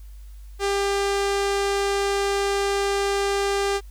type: tone with low-pass filter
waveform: sawtooth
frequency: 398.5 Hz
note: G4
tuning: 28 cents sharp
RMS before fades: -23 dBFS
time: 0.59-3.81 s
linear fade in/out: 50 ms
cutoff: 8400 Hz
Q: 0.97
effects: added 50 Hz sine -38 dBFS peak until 3.9 s + white hiss -59 dBFS RMS until 3.9 s